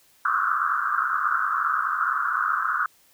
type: band-pass noise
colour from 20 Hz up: white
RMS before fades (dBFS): -24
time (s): 0.25-2.86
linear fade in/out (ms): 2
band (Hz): 1100 to 1500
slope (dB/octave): 96
effects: white hiss -59 dBFS RMS until 3.13 s